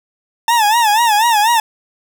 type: tone with vibrato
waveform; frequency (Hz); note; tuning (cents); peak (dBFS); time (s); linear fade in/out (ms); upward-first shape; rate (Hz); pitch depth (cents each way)
40% pulse; 887; A5; +14; -9; 0.48-1.6; 2; sine; 4.1; 130
effects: none